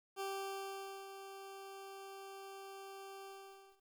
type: tone with ADSR envelope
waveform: 20% pulse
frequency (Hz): 390.3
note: G4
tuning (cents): -8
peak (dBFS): -34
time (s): 0.16-3.82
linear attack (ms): 44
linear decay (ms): 860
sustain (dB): -10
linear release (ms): 560
effects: 12-bit